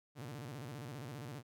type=tone with vibrato; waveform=sawtooth; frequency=131.8 Hz; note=C3; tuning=13 cents sharp; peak=-40 dBFS; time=0.15-1.43 s; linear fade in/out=50 ms; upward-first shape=square; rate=15 Hz; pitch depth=200 cents each way; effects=none